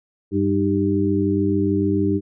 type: harmonic tone with a mistuned harmonic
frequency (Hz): 98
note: G2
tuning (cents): 0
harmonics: 1 / 2 / 3 / 4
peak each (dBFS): -24 / -23 / -20 / -23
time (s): 0.31-2.21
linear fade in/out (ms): 50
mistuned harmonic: 3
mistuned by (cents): +65
effects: none